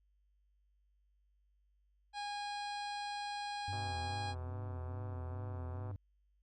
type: harmonic tone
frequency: 820 Hz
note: G#5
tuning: 22 cents flat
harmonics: 1 / 2 / 3 / 4 / 5 / 6 / 7 / 9 / 10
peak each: -40 / -49 / -52 / -53 / -49 / -56 / -63 / -65 / -61 dBFS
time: 2.13-4.35 s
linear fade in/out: 50 ms
type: tone with vibrato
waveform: triangle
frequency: 92.5 Hz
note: F#2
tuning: in tune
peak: -38 dBFS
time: 3.68-5.96 s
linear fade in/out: 0 ms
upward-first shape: sine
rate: 2.4 Hz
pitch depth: 160 cents each way
type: click train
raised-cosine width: 1 ms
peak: -37 dBFS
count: 276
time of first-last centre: 3.73-5.913 s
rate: 126 Hz
effects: added 50 Hz sine -70 dBFS peak until 6.42 s